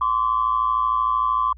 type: tone pair together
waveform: sine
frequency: 1035 / 1148.1 Hz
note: C6 / D6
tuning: -19 / -40 cents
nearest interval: major second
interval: 179 cents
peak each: -20 dBFS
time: 0.01-1.53 s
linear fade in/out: 5 ms
effects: tanh soft clip ceiling -10 dBFS + added 60 Hz sine -41 dBFS peak until 1.57 s